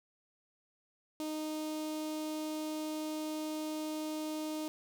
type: tone with notch filter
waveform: sawtooth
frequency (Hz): 309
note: D#4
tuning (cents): -12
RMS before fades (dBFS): -38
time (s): 1.2-4.68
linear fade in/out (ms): 0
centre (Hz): 1700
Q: 0.93
effects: none